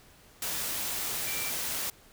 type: tone in noise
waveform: sine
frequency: 2341 Hz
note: D7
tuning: 6 cents flat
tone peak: -38 dBFS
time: 1.27-1.5 s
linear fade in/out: 2 ms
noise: white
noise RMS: -33 dBFS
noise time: 0.42-1.9 s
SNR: -8 dB
effects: pink hiss -57 dBFS RMS until 2.12 s